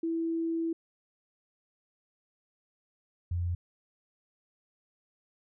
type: tone pair in turn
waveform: sine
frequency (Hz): 329.6 / 87.3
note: E4 / F2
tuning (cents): 0 / 0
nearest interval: octave + major seventh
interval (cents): 2300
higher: first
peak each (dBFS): -28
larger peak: neither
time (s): 0.03-0.73 / 3.31-3.55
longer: first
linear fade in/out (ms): 5
effects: none